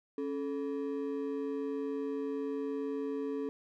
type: ring-modulated tone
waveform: triangle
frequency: 355.9 Hz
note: F4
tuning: 33 cents sharp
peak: -28 dBFS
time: 0.18-3.49 s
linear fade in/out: 0 ms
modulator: 79.5 Hz
effects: none

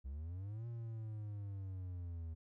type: linear two-way sweep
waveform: triangle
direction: up then down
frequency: 62.9 to 118.5 to 80 Hz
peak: -40 dBFS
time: 0.04-2.35 s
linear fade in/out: 20 ms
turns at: 0.67 s
effects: none

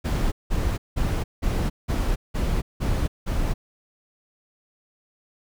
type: noise bursts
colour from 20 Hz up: brown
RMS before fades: -23 dBFS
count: 8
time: 0.04-3.54 s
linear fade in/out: 20 ms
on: 280 ms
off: 180 ms
effects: none

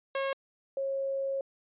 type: tone pair in turn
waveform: sawtooth / sine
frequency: 544 / 544 Hz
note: C#5 / C#5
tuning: -33 / -33 cents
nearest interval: unison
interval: 0 cents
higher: neither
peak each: -25 / -29 dBFS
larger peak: first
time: 0.15-0.33 / 0.77-1.41 s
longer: second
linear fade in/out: 2 ms
effects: resampled to 8000 Hz

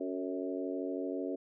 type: harmonic tone with a mistuned harmonic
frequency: 92.8 Hz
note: F#2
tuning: 6 cents sharp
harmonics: 3 / 4 / 5 / 6 / 7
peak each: -37 / -39 / -41 / -43 / -44 dBFS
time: 0-1.36 s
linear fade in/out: 10 ms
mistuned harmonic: 5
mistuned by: -27 cents
effects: none

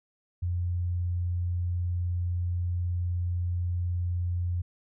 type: tone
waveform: sine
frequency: 88.1 Hz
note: F2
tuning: 16 cents sharp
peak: -26 dBFS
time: 0.42-4.62 s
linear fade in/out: 10 ms
effects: none

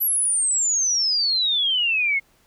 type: exponential sweep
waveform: sine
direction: down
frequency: 11960 to 2139 Hz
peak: -18 dBFS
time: 0-2.2 s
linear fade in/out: 20 ms
effects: pink hiss -60 dBFS RMS until 2.46 s

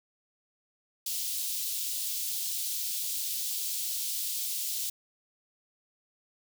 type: high-pass noise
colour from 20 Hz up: white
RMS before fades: -33 dBFS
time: 1.06-4.9 s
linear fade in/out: 5 ms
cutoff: 3300 Hz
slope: 24 dB/octave
effects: none

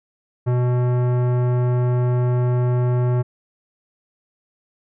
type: tone with tanh clipping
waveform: sine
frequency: 123.6 Hz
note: B2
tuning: 2 cents sharp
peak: -18 dBFS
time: 0.46-3.23 s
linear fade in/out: 20 ms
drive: 17 dB
effects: none

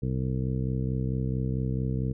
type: harmonic tone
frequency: 64.5 Hz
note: C2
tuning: 24 cents flat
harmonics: 1 / 2 / 3 / 4 / 5 / 6 / 7 / 8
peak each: -33 / -28 / -33 / -38 / -40 / -50 / -39 / -52 dBFS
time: 0.02-2.13 s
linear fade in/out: 10 ms
effects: none

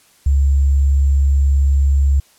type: tone with sample-and-hold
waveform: sine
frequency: 69.3 Hz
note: C#2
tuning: in tune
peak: -10 dBFS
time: 0.26-2.2 s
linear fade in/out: 5 ms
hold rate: 7350 Hz
effects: white hiss -52 dBFS RMS until 2.38 s + low-pass 12000 Hz 12 dB/octave

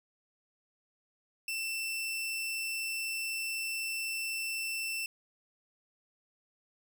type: tone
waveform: sawtooth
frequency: 2676 Hz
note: E7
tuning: 25 cents sharp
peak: -30 dBFS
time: 1.48-5.06 s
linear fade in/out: 2 ms
effects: none

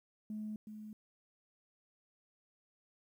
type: tone with echo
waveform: sine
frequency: 214 Hz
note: A3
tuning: 48 cents flat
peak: -38 dBFS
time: 0.3-0.56 s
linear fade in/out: 2 ms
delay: 370 ms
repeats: 1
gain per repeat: -7 dB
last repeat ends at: 0.93 s
effects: tanh soft clip ceiling -34 dBFS + 12-bit

